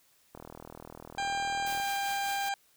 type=click train; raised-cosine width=1 ms; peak=-30 dBFS; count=59; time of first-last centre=0.35-1.8 s; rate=40 Hz
type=harmonic tone; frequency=796 Hz; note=G5; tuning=26 cents sharp; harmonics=1 / 2 / 3 / 4 / 5 / 6 / 8 / 9 / 10; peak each=-31 / -37 / -41 / -43 / -45 / -47 / -49 / -50 / -51 dBFS; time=1.18-2.54 s; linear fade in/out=2 ms
type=noise with tremolo; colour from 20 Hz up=white; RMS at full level=-41 dBFS; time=1.66-2.49 s; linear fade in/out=5 ms; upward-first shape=triangle; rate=5.1 Hz; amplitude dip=45%
effects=white hiss -66 dBFS RMS until 2.76 s